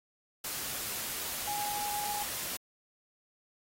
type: tone in noise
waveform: sine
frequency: 827 Hz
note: G#5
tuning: 8 cents flat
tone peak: -35 dBFS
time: 1.47-2.23 s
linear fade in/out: 5 ms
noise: white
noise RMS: -37 dBFS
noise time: 0.44-2.57 s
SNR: -1 dB
effects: AAC 48 kbps